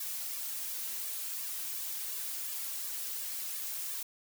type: noise with flanger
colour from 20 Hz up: blue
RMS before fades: -38 dBFS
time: 0-4.03 s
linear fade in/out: 5 ms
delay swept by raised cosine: 1.7 to 3.8 ms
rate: 2.8 Hz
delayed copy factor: +0.9
effects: none